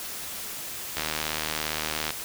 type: click train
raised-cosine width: 0.2 ms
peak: -10 dBFS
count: 89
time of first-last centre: 0.97-2.105 s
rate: 77.5 Hz
effects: white hiss -36 dBFS RMS until 2.24 s